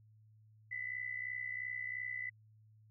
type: tone with amplitude modulation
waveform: sine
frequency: 1999 Hz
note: B6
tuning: 20 cents sharp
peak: -35 dBFS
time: 0.71-2.3 s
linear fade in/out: 10 ms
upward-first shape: sine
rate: 62.9 Hz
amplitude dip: 75%
effects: added 108 Hz sine -61 dBFS peak until 2.9 s